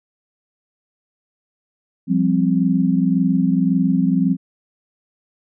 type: chord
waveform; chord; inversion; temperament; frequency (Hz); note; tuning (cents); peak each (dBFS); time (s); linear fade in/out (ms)
sine; F suspended second; none; just; 174.61 / 196.44 / 261.9; F3 / G3 / C4; 0 / +4 / +2; -18 / -19 / -18; 2.07-4.37; 50
effects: none